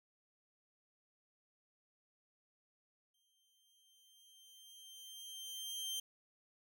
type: tone with exponential growth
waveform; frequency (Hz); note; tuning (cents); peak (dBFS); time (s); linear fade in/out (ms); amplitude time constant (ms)
sawtooth; 3149; G7; +7; -35; 3.14-6; 5; 620
effects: none